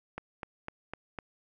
click train, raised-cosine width 0.5 ms, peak -22 dBFS, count 5, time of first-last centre 0.18-1.188 s, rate 3.97 Hz, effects none

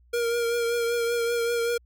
square tone with vibrato, 469.8 Hz, A#4, 13 cents sharp, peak -24 dBFS, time 0.13-1.78 s, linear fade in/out 10 ms, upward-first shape triangle, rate 5.2 Hz, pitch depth 30 cents each way, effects added 60 Hz sine -55 dBFS peak until 1.85 s

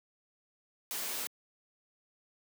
white noise, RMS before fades -37 dBFS, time 0.91-1.27 s, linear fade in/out 0 ms, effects high-pass 200 Hz 12 dB/octave

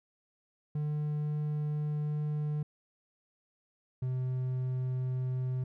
triangle tone pair in turn, 149.8 / 128.17 Hz, D3 / C3, +35 / -35 cents, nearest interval minor third, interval 270 cents, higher first, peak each -28 dBFS, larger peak neither, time 0.75-2.63 / 4.02-5.64 s, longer first, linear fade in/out 5 ms, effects none

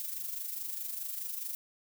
violet noise with amplitude modulation, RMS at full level -36 dBFS, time 0-1.55 s, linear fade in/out 0 ms, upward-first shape sine, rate 24.8 Hz, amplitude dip 55%, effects none

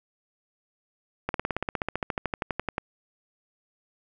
slowing click train, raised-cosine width 0.5 ms, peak -12 dBFS, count 22, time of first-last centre 1.29-2.781 s, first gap 52 ms, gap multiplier 1.03, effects none

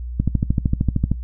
click train, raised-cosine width 5 ms, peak -5 dBFS, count 13, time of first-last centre 0.2-1.116 s, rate 13.1 Hz, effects noise-tail reverb RT60 0.1 s tail -18 dB re dry + added 60 Hz sine -26 dBFS peak until 1.23 s

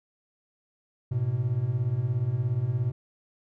triangle beating tone pair, 109.1 / 126.1 Hz, A2 / B2, -14 / +36 cents, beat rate 17 Hz, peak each -27 / -24 dBFS, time 1.11-2.92 s, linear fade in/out 10 ms, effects none

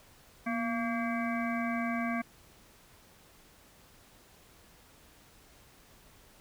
harmonic tone with a mistuned harmonic, 228.7 Hz, A#3, 33 cents flat, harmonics 1 / 3 / 5 / 7 / 9 / 10, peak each -32 / -37 / -39 / -40 / -42 / -42 dBFS, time 0.46-2.22 s, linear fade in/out 10 ms, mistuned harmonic 1, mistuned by +68 cents, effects pink hiss -59 dBFS RMS until 6.4 s

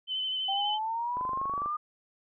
sine tone with vibrato, 3048 Hz, G7, 49 cents flat, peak -29 dBFS, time 0.07-0.79 s, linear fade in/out 50 ms, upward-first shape sine, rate 12 Hz, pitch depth 23 cents each way
sine exponential sweep, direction up, 775 to 1225 Hz, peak -29 dBFS, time 0.48-1.77 s, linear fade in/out 10 ms
click train, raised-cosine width 1 ms, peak -27 dBFS, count 13, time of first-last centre 1.17-1.66 s, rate 24.5 Hz
effects none

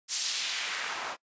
white noise with band-pass filter sweep, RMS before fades -33 dBFS, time 0.08-1.17 s, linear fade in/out 50 ms, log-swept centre 6500 to 860 Hz, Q 1.1, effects noise-tail reverb RT60 0.1 s tail -24 dB re dry + resampled to 16000 Hz

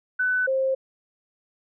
sine tone pair in turn, 1500 / 530.3 Hz, F#6 / C5, +23 / +23 cents, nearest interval octave + tritone, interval 1800 cents, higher first, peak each -20 dBFS, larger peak neither, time 0.19-0.47 / 0.47-0.75 s, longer neither, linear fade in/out 10 ms, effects none

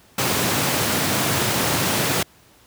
pink high-pass noise, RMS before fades -21 dBFS, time 0.18-2.23 s, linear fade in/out 5 ms, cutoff 100 Hz, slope 24 dB/octave, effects pink hiss -53 dBFS RMS until 2.66 s + high-pass 60 Hz 12 dB/octave

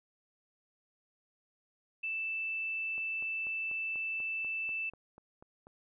sine tone, 2646 Hz, E7, 6 cents sharp, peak -33 dBFS, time 2.03-4.9 s, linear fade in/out 10 ms
click train, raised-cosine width 1 ms, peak -39 dBFS, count 12, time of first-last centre 2.98-5.669 s, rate 4.09 Hz
effects none

